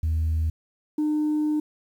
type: tone pair in turn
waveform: sine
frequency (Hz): 79.8 / 303.1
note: D#2 / D#4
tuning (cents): +44 / -45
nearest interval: octave + major seventh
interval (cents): 2311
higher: second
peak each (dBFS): -19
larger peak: neither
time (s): 0.03-0.5 / 0.98-1.6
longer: second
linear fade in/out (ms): 5
effects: tanh soft clip ceiling -19 dBFS + 9-bit